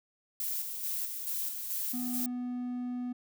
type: noise with tremolo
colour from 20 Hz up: violet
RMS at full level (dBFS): -34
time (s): 0.4-2.26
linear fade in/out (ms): 2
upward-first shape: square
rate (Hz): 2.3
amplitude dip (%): 40
type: tone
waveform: triangle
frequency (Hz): 246.9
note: B3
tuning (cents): 0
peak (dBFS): -31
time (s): 1.93-3.13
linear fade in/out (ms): 10
effects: none